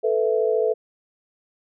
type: chord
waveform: sine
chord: A suspended second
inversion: none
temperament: equal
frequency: 440 / 493.9 / 659.3 Hz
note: A4 / B4 / E5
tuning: 0 / 0 / 0 cents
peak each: -20 / -23 / -26 dBFS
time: 0.03-0.74 s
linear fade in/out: 20 ms
effects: none